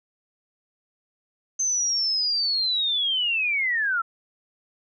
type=linear sweep; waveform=sine; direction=down; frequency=6272 to 1318.5 Hz; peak=-21 dBFS; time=1.59-4.02 s; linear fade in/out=10 ms; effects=none